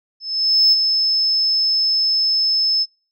sine tone with ADSR envelope, 5230 Hz, E8, 15 cents flat, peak -8 dBFS, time 0.2-2.86 s, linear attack 520 ms, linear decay 29 ms, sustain -6 dB, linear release 41 ms, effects noise-tail reverb RT60 0.4 s tail -23 dB re dry + tanh soft clip ceiling -4 dBFS

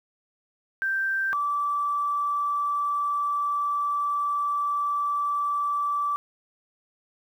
sine tone pair in turn, 1568 / 1160.8 Hz, G6 / D6, 0 / -21 cents, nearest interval perfect fourth, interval 521 cents, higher first, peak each -23 dBFS, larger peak neither, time 0.82-1.33 / 1.33-6.16 s, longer second, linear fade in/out 0 ms, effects 9-bit

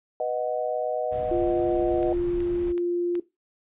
sine chord, B major, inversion none, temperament equal, 493.9 / 622.3 / 740 Hz, B4 / D#5 / F#5, 0 / 0 / 0 cents, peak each -29 / -27 / -30 dBFS, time 0.2-2.13 s, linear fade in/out 2 ms
brown noise, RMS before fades -37 dBFS, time 1.11-2.73 s, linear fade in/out 20 ms
sine tone, 349.2 Hz, F4, in tune, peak -22 dBFS, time 1.31-3.2 s, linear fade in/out 5 ms
click train, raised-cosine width 0.3 ms, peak -27 dBFS, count 4, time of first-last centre 2.03-3.154 s, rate 2.67 Hz
effects noise-tail reverb RT60 0.2 s tail -17 dB re dry + resampled to 8000 Hz

